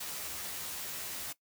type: noise with comb filter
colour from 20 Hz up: white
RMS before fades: -40 dBFS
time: 0-1.33 s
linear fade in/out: 10 ms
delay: 13 ms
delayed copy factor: +0.9
effects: noise-tail reverb RT60 0.1 s tail -18 dB re dry